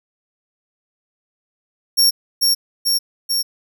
sawtooth tone with echo, 5520 Hz, F8, 21 cents flat, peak -8 dBFS, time 1.97-2.11 s, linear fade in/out 20 ms, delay 440 ms, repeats 3, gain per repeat -2 dB, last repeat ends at 3.43 s, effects none

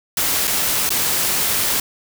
white noise with dropouts, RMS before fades -19 dBFS, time 0.17-1.8 s, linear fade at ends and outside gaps 2 ms, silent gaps 0.472-0.476 / 0.892-0.904 s, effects none

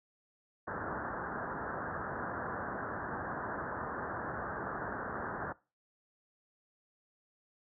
white low-pass noise, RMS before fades -39 dBFS, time 0.67-5.53 s, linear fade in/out 10 ms, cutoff 1700 Hz, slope 96 dB/octave, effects noise-tail reverb RT60 0.3 s tail -21 dB re dry + high-pass 60 Hz 12 dB/octave

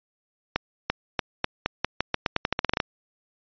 accelerating click train, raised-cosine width 0.3 ms, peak -6 dBFS, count 18, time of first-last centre 0.56-2.802 s, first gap 340 ms, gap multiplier 0.86, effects resampled to 11025 Hz

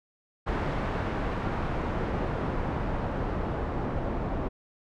pink noise with low-pass filter sweep, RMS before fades -30 dBFS, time 0.46-4.49 s, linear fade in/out 20 ms, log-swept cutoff 1600 to 890 Hz, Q 0.73, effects none

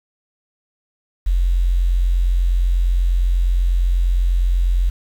sine tone with quantisation, 44.19 Hz, F1, 21 cents sharp, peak -13 dBFS, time 1.26-4.9 s, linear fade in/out 10 ms, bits 7, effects none

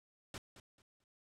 pink noise with echo, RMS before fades -45 dBFS, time 0.34-0.38 s, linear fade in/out 2 ms, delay 220 ms, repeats 3, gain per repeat -12 dB, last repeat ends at 1.04 s, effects low-pass 9000 Hz 12 dB/octave

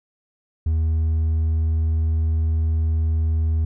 sine tone with hard clipping, 79.9 Hz, D#2, 47 cents sharp, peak -18 dBFS, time 0.66-3.65 s, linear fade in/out 5 ms, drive 2 dB, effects none

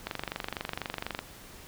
click train, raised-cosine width 0.3 ms, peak -16 dBFS, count 28, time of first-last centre 0.07-1.19 s, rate 24.1 Hz, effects pink hiss -49 dBFS RMS until 1.67 s

